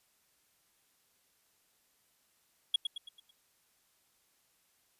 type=tone with echo; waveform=triangle; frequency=3322 Hz; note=G#7; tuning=in tune; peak=-22 dBFS; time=2.74-2.76 s; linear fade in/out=5 ms; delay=110 ms; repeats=5; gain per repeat=-7 dB; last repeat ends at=3.31 s; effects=white hiss -72 dBFS RMS until 4.99 s + resampled to 32000 Hz